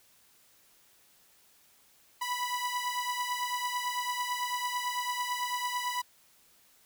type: beating tone pair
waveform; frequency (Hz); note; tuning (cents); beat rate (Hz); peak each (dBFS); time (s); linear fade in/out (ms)
sawtooth; 983 / 992; B5 / B5; -8 / +7; 9; -29 / -32; 2.21-6.02; 10
effects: white hiss -63 dBFS RMS until 6.85 s